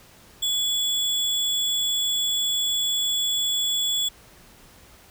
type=tone with sample-and-hold; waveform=sine; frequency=3398 Hz; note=G#7; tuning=39 cents sharp; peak=-21 dBFS; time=0.42-4.09 s; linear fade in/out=10 ms; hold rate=11025 Hz; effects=pink hiss -51 dBFS RMS until 5.1 s